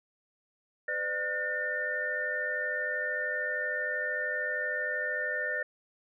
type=tone cluster; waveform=sine; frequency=506 / 599 / 1449 / 1805 Hz; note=B4 / D5 / F#6 / A6; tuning=+42 / +34 / -37 / +44 cents; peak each=-39 / -38 / -37 / -31 dBFS; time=0.88-5.63 s; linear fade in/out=5 ms; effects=none